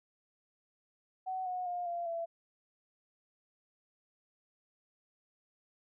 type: tone with pitch steps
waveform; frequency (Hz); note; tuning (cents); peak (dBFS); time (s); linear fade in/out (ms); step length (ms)
sine; 750 / 729.5 / 709.5 / 690.1 / 671.3; F#5 / F#5 / F5 / F5 / E5; +23 / -25 / +27 / -21 / +31; -34; 1.26-2.26; 20; 200
effects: none